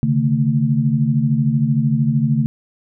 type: tone cluster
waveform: sine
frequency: 136 / 149.1 / 224.5 Hz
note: C#3 / D3 / A3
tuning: -33 / +27 / +35 cents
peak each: -18 dBFS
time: 0.03-2.46 s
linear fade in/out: 0 ms
effects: none